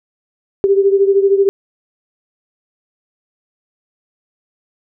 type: beating tone pair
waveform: sine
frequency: 392 / 405 Hz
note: G4 / G#4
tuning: 0 / -43 cents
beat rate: 13 Hz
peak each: -10 / -15 dBFS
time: 0.64-1.49 s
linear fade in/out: 0 ms
effects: none